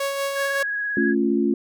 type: tone with tremolo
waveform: sawtooth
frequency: 554.4 Hz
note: C#5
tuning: in tune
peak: -18 dBFS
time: 0-0.63 s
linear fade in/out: 5 ms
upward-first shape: sine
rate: 5.3 Hz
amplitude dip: 35%
type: tone with vibrato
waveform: sine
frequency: 1661.2 Hz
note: G#6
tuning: in tune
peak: -23 dBFS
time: 0.34-1.15 s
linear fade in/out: 50 ms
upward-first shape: sine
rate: 18 Hz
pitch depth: 20 cents each way
type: chord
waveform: sine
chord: A augmented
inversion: none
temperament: equal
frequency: 220 / 277.2 / 349.2 Hz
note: A3 / C#4 / E#4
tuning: 0 / 0 / 0 cents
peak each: -22 dBFS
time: 0.97-1.54 s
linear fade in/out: 2 ms
effects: none